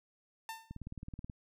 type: tone with exponential decay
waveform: sawtooth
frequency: 897 Hz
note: A5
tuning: 33 cents sharp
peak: -34 dBFS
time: 0.49-0.77 s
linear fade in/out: 1 ms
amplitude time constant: 59 ms
type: click train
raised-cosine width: 5 ms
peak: -31 dBFS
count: 12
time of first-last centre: 0.71-1.298 s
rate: 18.7 Hz
effects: none